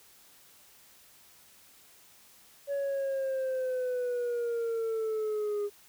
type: linear sweep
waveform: sine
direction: down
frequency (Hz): 565 to 407.4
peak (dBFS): -26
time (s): 2.67-5.7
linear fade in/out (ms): 50
effects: tanh soft clip ceiling -28 dBFS + white hiss -58 dBFS RMS until 5.88 s